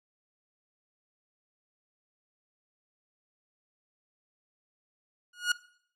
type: tone with exponential growth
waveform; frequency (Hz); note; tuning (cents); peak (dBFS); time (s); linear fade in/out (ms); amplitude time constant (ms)
sawtooth; 1444; F#6; -43; -17; 5.33-5.52; 5; 41
effects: noise-tail reverb RT60 0.6 s tail -20 dB re dry + low-pass 9000 Hz 12 dB/octave